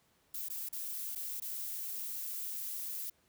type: noise with dropouts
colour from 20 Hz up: violet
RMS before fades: -40 dBFS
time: 0.34-3.1 s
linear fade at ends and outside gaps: 5 ms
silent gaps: 0.487-0.499 / 0.689-0.727 / 1.151-1.157 / 1.401-1.419 s
effects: pink hiss -71 dBFS RMS until 3.28 s + high-pass 60 Hz 12 dB/octave